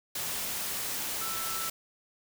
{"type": "tone in noise", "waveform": "sine", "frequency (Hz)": 1327, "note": "E6", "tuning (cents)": 11, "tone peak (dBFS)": -38, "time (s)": [1.21, 1.69], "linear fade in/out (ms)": 5, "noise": "white", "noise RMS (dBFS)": -34, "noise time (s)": [0.15, 1.7], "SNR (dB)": -7, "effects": []}